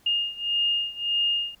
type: beating tone pair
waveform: sine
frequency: 2833 / 2834.7 Hz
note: F7 / F7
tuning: +24 / +25 cents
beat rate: 1.7 Hz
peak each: -25 / -27 dBFS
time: 0.06-1.55 s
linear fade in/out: 5 ms
effects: pink hiss -60 dBFS RMS until 1.6 s